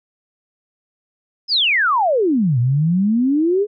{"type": "exponential two-way sweep", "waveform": "sine", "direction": "down then up", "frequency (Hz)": [5274, 116.54, 428.4], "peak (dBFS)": -13, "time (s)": [1.48, 3.67], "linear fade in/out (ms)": 50, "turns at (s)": 2.59, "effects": []}